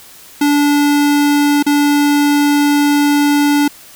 square tone with dropouts, 290 Hz, D4, 22 cents flat, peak -10 dBFS, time 0.41-3.68 s, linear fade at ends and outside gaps 5 ms, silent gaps 1.627-1.664 s, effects white hiss -39 dBFS RMS until 3.95 s

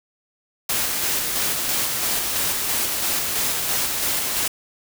white noise with tremolo, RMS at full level -22 dBFS, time 0.69-4.48 s, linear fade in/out 5 ms, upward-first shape square, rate 3 Hz, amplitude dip 25%, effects none

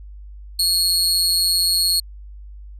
sawtooth tone with amplitude modulation, 4316 Hz, C#8, 47 cents flat, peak -10 dBFS, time 0.59-2 s, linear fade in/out 5 ms, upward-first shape sine, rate 177 Hz, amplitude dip 60%, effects added 50 Hz sine -35 dBFS peak until 2.79 s + resampled to 32000 Hz

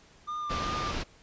triangle tone with vibrato, 1200 Hz, D6, 37 cents sharp, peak -30 dBFS, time 0.27-0.92 s, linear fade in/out 20 ms, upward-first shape sine, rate 2.7 Hz, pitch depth 24 cents each way
pink low-pass noise, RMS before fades -34 dBFS, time 0.49-1.04 s, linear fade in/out 20 ms, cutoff 5700 Hz, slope 24 dB/octave
effects pink hiss -58 dBFS RMS until 1.22 s + resampled to 16000 Hz

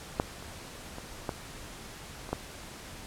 clicks, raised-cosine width 1 ms, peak -11 / -30 / -26 / -16 / -26 / -15 dBFS, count 6, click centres 0.199 / 0.425 / 0.984 / 1.292 / 2.291 / 2.33 s, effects pink hiss -45 dBFS RMS until 3.06 s + low-pass 11000 Hz 12 dB/octave

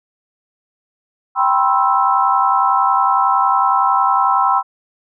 sine chord, C major seventh, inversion second, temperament equal with one note detuned, 784 / 987.8 / 1058.7 / 1318.5 Hz, G5 / B5 / C6 / E6, 0 / 0 / +20 / 0 cents, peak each -17 dBFS, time 1.35-4.63 s, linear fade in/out 50 ms, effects none

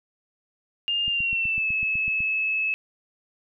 sine tone with pitch glide, 2814 to 2595 Hz, F7 to E7, +12 to -28 cents, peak -22 dBFS, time 0.88-2.74 s, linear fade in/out 0 ms, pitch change -140 cents, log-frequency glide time 1.08-1.7 s
click train, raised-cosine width 5 ms, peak -27 dBFS, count 10, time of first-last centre 1.08-2.205 s, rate 8 Hz
effects none

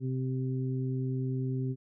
harmonic tone, 130 Hz, C3, 11 cents flat, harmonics 1 / 2 / 3, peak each -30 / -36 / -40 dBFS, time 0-1.76 s, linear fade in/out 50 ms, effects none

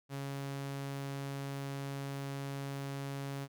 sawtooth tone, 138.59 Hz, C#3, in tune, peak -34 dBFS, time 0.09-3.48 s, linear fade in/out 50 ms, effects none

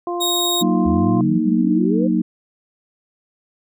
harmonic tone, 349.2 Hz, F4, in tune, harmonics 1 / 2 / 3, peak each -23 / -26 / -28 dBFS, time 0.07-1.21 s, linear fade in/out 2 ms
sawtooth tone, 3752 Hz, A#7, 11 cents sharp, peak -15 dBFS, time 0.2-0.63 s, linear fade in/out 20 ms
sine chord, D# minor, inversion first, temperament equal, 185 / 233.1 / 311.1 Hz, F#3 / A#3 / D#4, 0 / 0 / 0 cents, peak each -19 dBFS, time 0.61-2.22 s, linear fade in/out 10 ms
sine exponential sweep, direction up, 72.9 to 535 Hz, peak -21 dBFS, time 0.85-2.08 s, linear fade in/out 20 ms
effects none

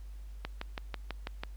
click train, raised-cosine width 0.3 ms, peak -20 dBFS, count 7, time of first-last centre 0.45-1.435 s, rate 6.09 Hz, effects added 50 Hz sine -42 dBFS peak until 1.56 s + pink hiss -65 dBFS RMS until 1.56 s

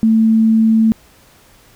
sine tone, 222.4 Hz, A3, 19 cents sharp, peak -8 dBFS, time 0.03-0.92 s, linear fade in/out 0 ms, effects pink hiss -48 dBFS RMS until 1.75 s

